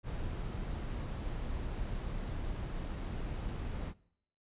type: noise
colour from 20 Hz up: brown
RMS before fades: -38 dBFS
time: 0.03-3.94 s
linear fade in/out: 50 ms
effects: noise-tail reverb RT60 0.7 s tail -22 dB re dry + resampled to 8000 Hz